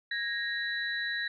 sine tone cluster, 1646 / 1870 / 3947 Hz, G#6 / A#6 / B7, -16 / +5 / -2 cents, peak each -35 / -33 / -37 dBFS, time 0.11-1.28 s, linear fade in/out 5 ms, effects none

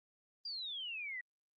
sine exponential sweep, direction down, 4862 to 1913 Hz, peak -40 dBFS, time 0.45-1.21 s, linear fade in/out 5 ms, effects Opus 32 kbps

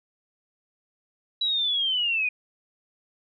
sine linear sweep, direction down, 3931 to 2443 Hz, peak -22 dBFS, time 1.41-2.29 s, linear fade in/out 5 ms, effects none

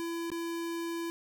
square tone with dropouts, 336 Hz, E4, 33 cents sharp, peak -34 dBFS, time 0-1.1 s, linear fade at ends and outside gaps 0 ms, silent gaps 0.302-0.317 s, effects none

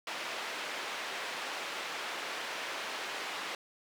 white band-pass noise, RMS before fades -39 dBFS, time 0.07-3.55 s, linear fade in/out 2 ms, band 400 to 2800 Hz, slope 12 dB/octave, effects none

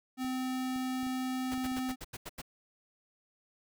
square tone, 257.5 Hz, C4, 28 cents flat, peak -33 dBFS, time 0.17-1.96 s, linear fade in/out 50 ms
clicks, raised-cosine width 3 ms, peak -38 dBFS, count 7, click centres 0.246 / 0.761 / 1.031 / 1.067 / 1.578 / 1.656 / 1.717 s
pink noise bursts, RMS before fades -42 dBFS, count 8, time 1.51-2.418 s, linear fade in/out 10 ms, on 40 ms, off 84 ms
effects none

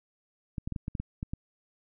clicks, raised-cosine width 5 ms, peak -21 dBFS, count 9, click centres 0.582 / 0.675 / 0.723 / 0.762 / 0.881 / 0.952 / 1 / 1.229 / 1.335 s, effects none

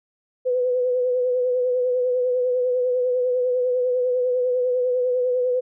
sine tone with vibrato, 500 Hz, B4, 21 cents sharp, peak -18 dBFS, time 0.45-5.61 s, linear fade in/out 20 ms, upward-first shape sine, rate 10 Hz, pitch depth 35 cents each way, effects none

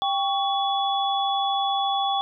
sine tone cluster, 789 / 1122 / 3414 Hz, G5 / C#6 / G#7, +11 / +21 / +47 cents, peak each -23 / -29 / -27 dBFS, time 0.02-2.21 s, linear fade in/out 0 ms, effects none

